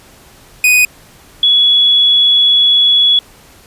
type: tone pair in turn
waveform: 45% pulse / sine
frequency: 2489 / 3382 Hz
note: D#7 / G#7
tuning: 0 / +31 cents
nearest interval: perfect fourth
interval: 531 cents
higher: second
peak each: -6 dBFS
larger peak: neither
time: 0.64-0.85 / 1.43-3.19 s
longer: second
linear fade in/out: 2 ms
effects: pink hiss -42 dBFS RMS until 3.66 s + resampled to 32000 Hz